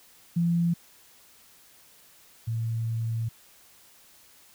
sine tone pair in turn, 170.5 / 113.8 Hz, F3 / A#2, -41 / -41 cents, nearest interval perfect fifth, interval 700 cents, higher first, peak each -21 / -26 dBFS, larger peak first, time 0.36-0.74 / 2.47-3.29 s, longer second, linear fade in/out 10 ms, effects white hiss -56 dBFS RMS until 4.54 s

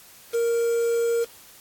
triangle tone with quantisation, 466.2 Hz, A#4, in tune, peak -18 dBFS, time 0.33-1.25 s, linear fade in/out 20 ms, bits 6, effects white hiss -49 dBFS RMS until 1.6 s + AAC 64 kbps

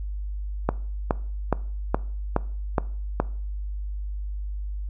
click train, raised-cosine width 1 ms, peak -6 dBFS, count 7, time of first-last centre 0.69-3.2 s, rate 2.39 Hz, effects noise-tail reverb RT60 0.5 s tail -20 dB re dry + added 50 Hz sine -28 dBFS peak until 4.89 s

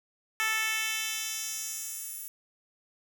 10% pulse tone with high-pass filter sweep, 439.5 Hz, A4, 2 cents flat, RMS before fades -33 dBFS, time 0.4-2.28 s, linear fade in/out 0 ms, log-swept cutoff 1600 to 12000 Hz, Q 1.2, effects none

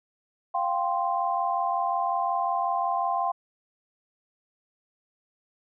sine chord, F suspended second, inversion none, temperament equal, 698.5 / 784 / 1046.5 Hz, F5 / G5 / C6, 0 / 0 / 0 cents, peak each -28 dBFS, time 0.54-3.32 s, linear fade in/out 10 ms, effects none

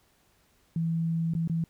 sine tone with dropouts, 164.81 Hz, E3, in tune, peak -25 dBFS, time 0.76-1.64 s, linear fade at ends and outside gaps 2 ms, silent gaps 1.337-1.35 / 1.476-1.497 s, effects pink hiss -66 dBFS RMS until 1.69 s

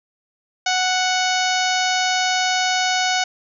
harmonic tone, 740 Hz, F#5, in tune, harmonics 1 / 2 / 3 / 4 / 5 / 6 / 7 / 8 / 9, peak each -21 / -24 / -26 / -27 / -28 / -29 / -29 / -30 / -31 dBFS, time 0.66-3.24 s, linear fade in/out 5 ms, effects none

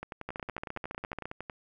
two click trains, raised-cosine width 0.5 ms, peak -21 / -23 dBFS, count 15 / 17, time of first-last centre 0.29-1.256 / 0.03-1.498 s, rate 14.5 / 10.9 Hz, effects none

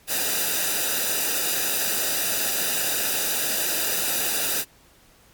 white noise with comb filter, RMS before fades -24 dBFS, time 0.07-4.65 s, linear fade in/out 50 ms, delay 0.92 ms, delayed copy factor -0.75, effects pink hiss -55 dBFS RMS until 5.33 s + MP3 96 kbps

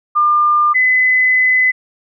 sine tone pair in turn, 1200 / 2018 Hz, D6 / B6, +37 / +37 cents, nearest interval major sixth, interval 900 cents, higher second, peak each -9 dBFS, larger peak neither, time 0.15-0.74 / 0.74-1.72 s, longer second, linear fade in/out 20 ms, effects none

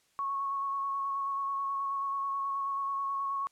sine tone with vibrato, 1103 Hz, C#6, 9 cents flat, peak -30 dBFS, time 0.19-3.47 s, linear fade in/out 0 ms, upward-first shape square, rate 9.3 Hz, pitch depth 13 cents each way, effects white hiss -70 dBFS RMS until 3.51 s + low-pass 10000 Hz 12 dB/octave

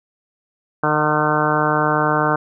harmonic tone with a mistuned harmonic, 152 Hz, D#3, 40 cents flat, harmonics 1 / 2 / 3 / 4 / 5 / 6 / 7 / 8 / 9 / 10, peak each -24 / -24 / -24 / -24 / -24 / -24 / -24 / -24 / -24 / -24 dBFS, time 0.83-2.36 s, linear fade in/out 5 ms, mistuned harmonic 5, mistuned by -20 cents, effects none

